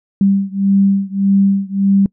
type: beating tone pair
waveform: sine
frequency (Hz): 196 / 197.7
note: G3 / G3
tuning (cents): 0 / +15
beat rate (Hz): 1.7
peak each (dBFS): -13 / -14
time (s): 0.21-2.06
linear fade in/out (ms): 2
effects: noise-tail reverb RT60 0.1 s tail -25 dB re dry